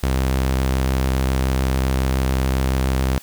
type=tone with vibrato; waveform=sawtooth; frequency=65.6 Hz; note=C2; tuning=5 cents sharp; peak=-13 dBFS; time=0.03-3.18 s; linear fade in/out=0 ms; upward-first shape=sine; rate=7.1 Hz; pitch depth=15 cents each way; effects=white hiss -44 dBFS RMS until 3.22 s